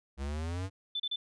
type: exponential sweep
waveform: square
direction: up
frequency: 66.4 to 98 Hz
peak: -34 dBFS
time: 0.17-0.7 s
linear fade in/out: 50 ms
type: tone bursts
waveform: sine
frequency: 3520 Hz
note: A7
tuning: in tune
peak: -31 dBFS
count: 3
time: 0.95-1.16 s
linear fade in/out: 5 ms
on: 48 ms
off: 33 ms
effects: resampled to 22050 Hz